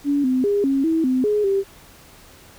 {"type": "tone with pitch steps", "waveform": "sine", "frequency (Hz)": [285.2, 256.9, 406.4, 272.5, 324, 257, 418.6, 392.5], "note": ["C#4", "C4", "G#4", "C#4", "E4", "C4", "G#4", "G4"], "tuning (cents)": [49, -32, -38, -29, -30, -31, 14, 2], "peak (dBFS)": -16, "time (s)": [0.04, 1.64], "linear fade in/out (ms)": 50, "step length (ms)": 200, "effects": ["pink hiss -47 dBFS RMS until 2.58 s"]}